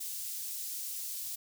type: high-pass noise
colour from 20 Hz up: white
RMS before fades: -39 dBFS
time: 0-1.36 s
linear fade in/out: 10 ms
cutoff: 5200 Hz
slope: 12 dB/octave
effects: none